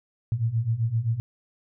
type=beating tone pair; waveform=sine; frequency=110 / 117.7 Hz; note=A2 / A#2; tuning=0 / +17 cents; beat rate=7.7 Hz; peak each=-27 / -24 dBFS; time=0.32-1.2 s; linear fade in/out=0 ms; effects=none